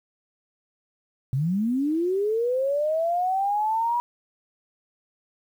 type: linear sweep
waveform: sine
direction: up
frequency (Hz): 123.47 to 970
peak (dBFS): -21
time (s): 1.33-4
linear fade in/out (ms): 0
effects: 9-bit